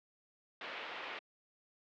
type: low-pass noise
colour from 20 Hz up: white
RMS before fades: -44 dBFS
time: 0.61-1.19 s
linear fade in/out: 2 ms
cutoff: 3100 Hz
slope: 24 dB/octave
effects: high-pass 400 Hz 12 dB/octave + low-pass 5000 Hz 12 dB/octave